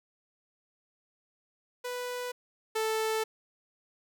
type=tone pair in turn; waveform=sawtooth; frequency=493.9 / 440 Hz; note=B4 / A4; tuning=0 / 0 cents; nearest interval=major second; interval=200 cents; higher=first; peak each=-30 / -24 dBFS; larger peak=second; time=1.84-2.32 / 2.75-3.24 s; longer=second; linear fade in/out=10 ms; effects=none